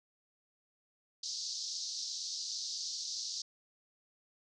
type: band-pass noise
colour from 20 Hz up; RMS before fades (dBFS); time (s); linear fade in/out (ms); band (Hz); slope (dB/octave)
pink; -40; 1.23-3.42; 5; 4200 to 6200; 48
effects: none